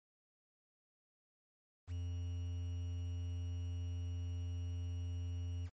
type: tone with quantisation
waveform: triangle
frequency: 87.31 Hz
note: F2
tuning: in tune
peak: -36 dBFS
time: 1.87-5.7 s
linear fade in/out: 50 ms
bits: 10
effects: MP3 32 kbps